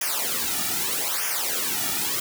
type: noise with flanger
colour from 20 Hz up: white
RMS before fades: -26 dBFS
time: 0.01-2.2 s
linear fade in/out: 5 ms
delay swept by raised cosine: 0.24 to 1.94 ms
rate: 0.8 Hz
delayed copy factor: -0.9
effects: none